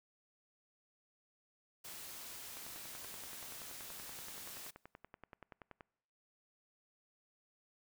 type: noise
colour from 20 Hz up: white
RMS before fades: -49 dBFS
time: 1.84-4.71 s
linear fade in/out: 10 ms
type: click train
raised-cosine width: 0.5 ms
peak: -36 dBFS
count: 35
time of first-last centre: 2.57-5.808 s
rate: 10.5 Hz
effects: noise-tail reverb RT60 0.9 s tail -25 dB re dry